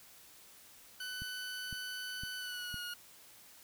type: tone with pitch glide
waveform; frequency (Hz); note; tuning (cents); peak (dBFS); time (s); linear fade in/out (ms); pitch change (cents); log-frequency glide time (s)
20% pulse; 1500 to 1438.9; F#6 to F#6; +23 to -49; -35; 1-2.94; 5; -72; 2.38-2.83
type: click train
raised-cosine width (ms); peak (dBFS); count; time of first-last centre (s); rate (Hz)
5; -33; 4; 1.22-2.743; 1.97
effects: white hiss -58 dBFS RMS until 3.63 s